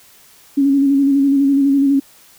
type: tone with vibrato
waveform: sine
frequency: 277.2 Hz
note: C#4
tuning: in tune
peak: -10 dBFS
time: 0.57-2 s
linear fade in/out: 10 ms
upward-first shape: square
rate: 12 Hz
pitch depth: 29 cents each way
effects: white hiss -47 dBFS RMS until 2.38 s